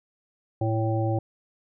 harmonic tone, 111.3 Hz, A2, 20 cents sharp, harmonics 1 / 3 / 5 / 7, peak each -24 / -29 / -31 / -32 dBFS, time 0.61-1.19 s, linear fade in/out 5 ms, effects none

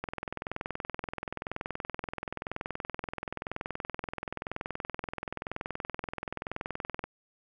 click train, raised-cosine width 0.5 ms, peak -19 dBFS, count 148, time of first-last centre 0.04-7.04 s, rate 21 Hz, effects none

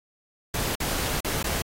pink noise with dropouts, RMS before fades -28 dBFS, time 0.54-1.62 s, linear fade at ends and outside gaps 2 ms, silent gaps 0.753-0.802 / 1.205-1.246 / 1.428-1.442 s, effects AAC 48 kbps

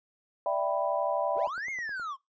sine chord, E minor seventh, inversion third, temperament equal, 587.3 / 659.3 / 784 / 987.8 Hz, D5 / E5 / G5 / B5, 0 / 0 / 0 / 0 cents, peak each -30 / -30 / -33 / -33 dBFS, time 0.46-1.47 s, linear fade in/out 2 ms
triangle linear two-way sweep, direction up then down, 280 to 2180 to 1025 Hz, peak -31 dBFS, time 1.35-2.17 s, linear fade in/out 50 ms, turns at 1.7 s
click train, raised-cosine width 1 ms, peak -36 dBFS, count 7, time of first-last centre 1.37-1.997 s, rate 9.57 Hz
effects noise-tail reverb RT60 0.2 s tail -23 dB re dry + resampled to 16000 Hz

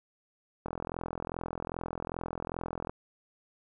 click train, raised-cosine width 1 ms, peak -21 dBFS, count 96, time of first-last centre 0.66-2.895 s, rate 42.5 Hz, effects none

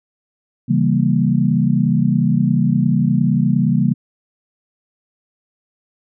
sine chord, C# diminished seventh, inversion none, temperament equal with one note detuned, 136.45 / 164.81 / 196 / 233.1 Hz, C#3 / E3 / G3 / Bb3, -27 / 0 / 0 / 0 cents, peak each -18 dBFS, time 0.68-3.94 s, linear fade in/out 20 ms, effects none

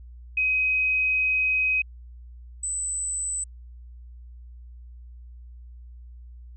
sine tone pair in turn, 2525 / 8016 Hz, D#7 / B8, +25 / +25 cents, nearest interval octave + minor sixth, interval 2000 cents, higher second, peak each -20 / -26 dBFS, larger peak first, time 0.37-1.82 / 2.63-3.44 s, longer first, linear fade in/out 5 ms, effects added 60 Hz sine -41 dBFS peak until 6.56 s

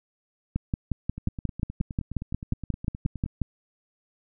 two click trains, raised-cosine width 5 ms, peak -22 / -13 dBFS, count 21 / 17, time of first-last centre 1.18-3.261 / 0.56-3.417 s, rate 9.61 / 5.6 Hz, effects none

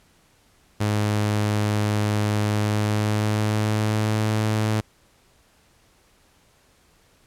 sawtooth tone with pitch glide, 105 to 108.26 Hz, G#2 to A2, +19 to -28 cents, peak -16 dBFS, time 0.8-4.81 s, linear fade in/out 10 ms, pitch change +53 cents, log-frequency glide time 2.5-4.29 s, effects pink hiss -59 dBFS RMS until 7.26 s + low-pass 12000 Hz 12 dB/octave

